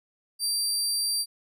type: tone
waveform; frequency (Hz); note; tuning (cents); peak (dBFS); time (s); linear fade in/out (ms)
25% pulse; 4699; D8; 0; -20; 0.39-1.26; 50
effects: none